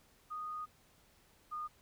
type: tone pair in turn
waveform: sine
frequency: 1237 / 1223.5 Hz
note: D#6 / D#6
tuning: -10 / -29 cents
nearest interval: unison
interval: 19 cents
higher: first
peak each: -39 / -38 dBFS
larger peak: second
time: 0.3-0.66 / 1.51-1.68 s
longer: first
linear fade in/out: 20 ms
effects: pink hiss -67 dBFS RMS until 1.81 s